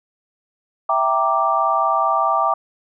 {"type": "chord", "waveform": "sine", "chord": "E half-diminished seventh", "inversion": "none", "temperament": "equal", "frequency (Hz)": [659.3, 784, 932.3, 1174.7], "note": ["E5", "G5", "Bb5", "D6"], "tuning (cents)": [0, 0, 0, 0], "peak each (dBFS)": [-22, -21, -23, -18], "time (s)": [0.89, 2.54], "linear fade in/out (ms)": 5, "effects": []}